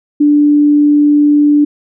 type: tone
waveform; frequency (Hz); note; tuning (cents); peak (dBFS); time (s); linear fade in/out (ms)
sine; 293.7; D4; 0; -5; 0.2-1.65; 10
effects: none